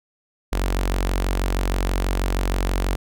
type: tone with notch filter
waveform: sawtooth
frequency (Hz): 46.25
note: F#1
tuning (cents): 0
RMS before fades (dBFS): -22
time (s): 0.52-2.96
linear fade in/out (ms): 10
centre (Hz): 130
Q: 0.79
effects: none